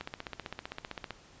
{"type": "click train", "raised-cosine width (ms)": 0.3, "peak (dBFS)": -21, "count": 18, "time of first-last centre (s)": [0.01, 1.107], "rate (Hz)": 15.5, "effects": ["pink hiss -57 dBFS RMS until 1.4 s", "resampled to 16000 Hz"]}